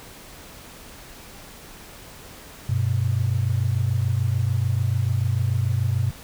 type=tone pair together; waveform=sine; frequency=96.86 / 123.7 Hz; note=G2 / B2; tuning=-20 / +3 cents; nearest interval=major third; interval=423 cents; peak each=-22 dBFS; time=2.69-6.11 s; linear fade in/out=5 ms; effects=pink hiss -43 dBFS RMS until 6.23 s